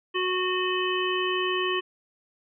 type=harmonic tone with a mistuned harmonic; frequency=367.1 Hz; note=F#4; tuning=14 cents flat; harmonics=1 / 3 / 5 / 7 / 8; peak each=-27 / -30 / -33 / -33 / -31 dBFS; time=0.14-1.81 s; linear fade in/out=20 ms; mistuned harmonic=8; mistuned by=+50 cents; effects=none